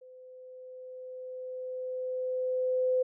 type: tone with level ramp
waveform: sine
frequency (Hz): 510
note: C5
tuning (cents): -44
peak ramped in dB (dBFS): -49 to -23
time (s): 0.01-3.03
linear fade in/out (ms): 10
effects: none